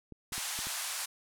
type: clicks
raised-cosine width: 3 ms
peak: -33 dBFS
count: 5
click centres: 0.123 / 0.322 / 0.38 / 0.59 / 0.67 s
type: band-pass noise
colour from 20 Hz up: white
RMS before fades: -37 dBFS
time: 0.32-1.06 s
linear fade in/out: 10 ms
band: 710 to 11000 Hz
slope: 24 dB/octave
effects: none